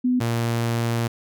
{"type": "tone pair in turn", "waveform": ["sine", "sawtooth"], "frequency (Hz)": [250, 116.76], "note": ["B3", "A#2"], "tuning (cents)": [21, 3], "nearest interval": "octave + minor second", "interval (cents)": 1318, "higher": "first", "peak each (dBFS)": -17, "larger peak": "neither", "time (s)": [[0.04, 0.2], [0.2, 1.08]], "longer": "second", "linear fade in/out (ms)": 10, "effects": []}